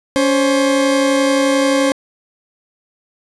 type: tone pair together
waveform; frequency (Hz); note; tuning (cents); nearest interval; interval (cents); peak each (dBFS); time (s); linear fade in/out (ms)
40% pulse; 280.8 / 530.1; C#4 / C5; +22 / +23; major seventh; 1101; -14; 0.16-1.92; 0
effects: resampled to 24000 Hz + 7-bit